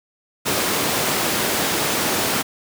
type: high-pass noise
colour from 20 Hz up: pink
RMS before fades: -21 dBFS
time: 0.45-2.43 s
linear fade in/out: 20 ms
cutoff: 200 Hz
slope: 12 dB/octave
effects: none